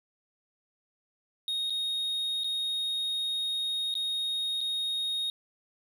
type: tone with dropouts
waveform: triangle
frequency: 3729 Hz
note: A#7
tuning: in tune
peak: -27 dBFS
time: 1.48-5.3 s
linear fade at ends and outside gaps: 1 ms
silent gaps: 1.698-1.704 / 2.436-2.443 / 3.941-3.952 / 4.607-4.612 s
effects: none